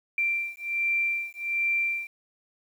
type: beating tone pair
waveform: sine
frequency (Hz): 2357 / 2358.3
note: D7 / D7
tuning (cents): +6 / +7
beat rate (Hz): 1.3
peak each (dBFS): -28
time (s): 0.18-2.07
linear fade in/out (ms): 2
effects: 9-bit